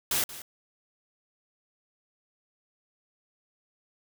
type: noise with echo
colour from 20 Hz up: white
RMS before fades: -27 dBFS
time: 0.11-0.24 s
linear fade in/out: 2 ms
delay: 180 ms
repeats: 1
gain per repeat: -15 dB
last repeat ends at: 0.42 s
effects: none